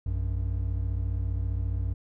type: tone pair together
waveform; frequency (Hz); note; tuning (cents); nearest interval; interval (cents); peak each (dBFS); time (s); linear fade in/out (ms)
triangle; 59.13 / 94.1; A#1 / F#2; +25 / +30; minor sixth; 805; -27; 0.06-1.94; 5
effects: none